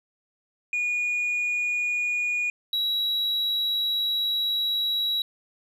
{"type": "tone pair in turn", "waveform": "sine", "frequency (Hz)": [2447, 3884], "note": ["D#7", "B7"], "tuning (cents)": [-29, -30], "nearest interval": "minor sixth", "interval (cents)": 799, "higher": "second", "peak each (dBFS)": [-21, -20], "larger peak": "second", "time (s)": [[0.73, 2.5], [2.73, 5.22]], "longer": "second", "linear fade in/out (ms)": 2, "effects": ["tanh soft clip ceiling -22 dBFS"]}